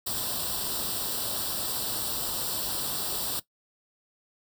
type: noise with comb filter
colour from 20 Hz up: white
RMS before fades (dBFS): -31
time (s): 0.06-3.4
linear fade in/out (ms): 10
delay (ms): 0.23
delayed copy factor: +0.8
effects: noise-tail reverb RT60 0.1 s tail -17 dB re dry